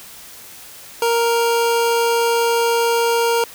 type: tone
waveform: 25% pulse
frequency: 466.2 Hz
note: A#4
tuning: in tune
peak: -11 dBFS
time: 1.02-3.44 s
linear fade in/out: 2 ms
effects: white hiss -39 dBFS RMS until 3.54 s